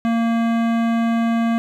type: tone with hard clipping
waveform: sine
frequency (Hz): 230.2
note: A#3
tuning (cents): -22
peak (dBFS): -18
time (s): 0.05-1.58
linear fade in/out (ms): 0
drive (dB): 17
effects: none